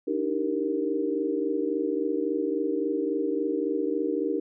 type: chord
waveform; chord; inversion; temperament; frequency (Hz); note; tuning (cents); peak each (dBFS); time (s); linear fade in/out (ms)
sine; Eb major seventh; third; equal with one note detuned; 293.7 / 317.3 / 392 / 466.2; D4 / Eb4 / G4 / Bb4; 0 / +34 / 0 / 0; -30; 0.07-4.4; 10
effects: none